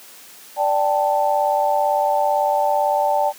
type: chord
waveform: sine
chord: D suspended fourth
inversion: none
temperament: just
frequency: 587.3 / 783.1 / 881 Hz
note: D5 / G5 / A5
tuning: 0 / -2 / +2 cents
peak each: -20 dBFS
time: 0.56-3.33 s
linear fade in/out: 50 ms
effects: white hiss -43 dBFS RMS until 3.38 s + high-pass 200 Hz 12 dB/octave